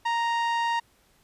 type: tone with low-pass filter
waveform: sawtooth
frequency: 932.3 Hz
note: A#5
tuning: in tune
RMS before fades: -26 dBFS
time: 0.05-0.8 s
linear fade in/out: 10 ms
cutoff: 3700 Hz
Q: 0.51
effects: pink hiss -63 dBFS RMS until 1.23 s + resampled to 32000 Hz